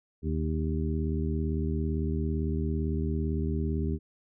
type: harmonic tone with a mistuned harmonic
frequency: 77.78 Hz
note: D#2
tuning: in tune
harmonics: 1 / 2 / 3 / 4 / 5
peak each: -29 / -33 / -34 / -38 / -37 dBFS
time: 0.22-3.99 s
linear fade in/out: 50 ms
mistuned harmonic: 5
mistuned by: +30 cents
effects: none